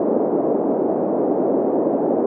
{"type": "band-pass noise", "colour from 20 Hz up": "pink", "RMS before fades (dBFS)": -19, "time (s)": [0, 2.26], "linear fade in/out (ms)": 2, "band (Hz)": [260, 640], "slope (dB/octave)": 24, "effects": []}